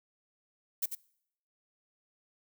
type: noise with echo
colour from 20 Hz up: violet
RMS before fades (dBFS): -30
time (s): 0.82-0.86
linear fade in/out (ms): 10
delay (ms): 92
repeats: 1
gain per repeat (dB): -7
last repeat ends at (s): 0.952
effects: noise-tail reverb RT60 0.7 s tail -23 dB re dry